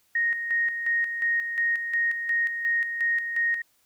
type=tone with tremolo; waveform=sine; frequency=1864.7 Hz; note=A#6; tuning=in tune; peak=-21 dBFS; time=0.15-3.62 s; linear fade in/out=5 ms; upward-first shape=square; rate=2.8 Hz; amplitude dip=55%; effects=white hiss -66 dBFS RMS until 3.85 s